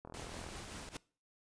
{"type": "click train", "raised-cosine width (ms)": 1, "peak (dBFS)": -34, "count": 19, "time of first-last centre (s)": [0.05, 0.489], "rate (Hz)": 41}
{"type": "noise with tremolo", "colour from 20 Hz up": "pink", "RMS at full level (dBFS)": -46, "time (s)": [0.14, 0.89], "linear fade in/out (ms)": 0, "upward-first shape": "triangle", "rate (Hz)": 5.2, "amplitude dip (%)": 30}
{"type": "noise with exponential growth", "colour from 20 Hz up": "pink", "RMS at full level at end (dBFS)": -39, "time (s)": [0.85, 0.97], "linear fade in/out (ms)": 5, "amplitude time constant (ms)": 26}
{"effects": ["noise-tail reverb RT60 0.4 s tail -22 dB re dry", "resampled to 22050 Hz"]}